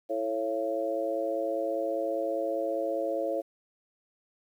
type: harmonic tone with a mistuned harmonic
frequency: 110 Hz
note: A2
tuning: in tune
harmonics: 3 / 4 / 5 / 6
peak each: -35 / -36 / -30 / -34 dBFS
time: 0.09-3.42 s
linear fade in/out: 20 ms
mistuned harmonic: 6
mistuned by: +39 cents
effects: 10-bit